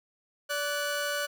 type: tone pair together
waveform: sawtooth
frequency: 578.8 / 1483 Hz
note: D5 / F#6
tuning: -25 / +4 cents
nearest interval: octave + major third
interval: 1629 cents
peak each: -28 dBFS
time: 0.49-1.27 s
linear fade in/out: 20 ms
effects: none